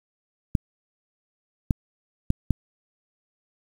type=clicks; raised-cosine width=5 ms; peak=-7 dBFS; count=4; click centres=0.552 / 1.708 / 2.304 / 2.507 s; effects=7-bit